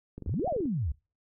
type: clicks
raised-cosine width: 3 ms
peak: -27 dBFS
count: 12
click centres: 0.18 / 0.223 / 0.262 / 0.294 / 0.341 / 0.396 / 0.445 / 0.476 / 0.524 / 0.564 / 0.605 / 0.656 s
type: exponential two-way sweep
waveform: sine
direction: up then down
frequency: 62.6 to 775 to 62.6 Hz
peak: -27 dBFS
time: 0.27-0.92 s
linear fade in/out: 5 ms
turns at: 0.48 s
effects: noise-tail reverb RT60 0.3 s tail -23 dB re dry